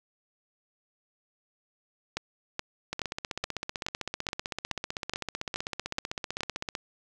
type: two click trains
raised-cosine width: 0.2 ms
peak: -15 / -13 dBFS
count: 61 / 11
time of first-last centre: 2.93-6.752 / 2.17-6.407 s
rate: 15.7 / 2.36 Hz
effects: none